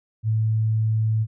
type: tone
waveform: sine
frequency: 110 Hz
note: A2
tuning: in tune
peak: -18 dBFS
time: 0.23-1.27 s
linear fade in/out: 50 ms
effects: none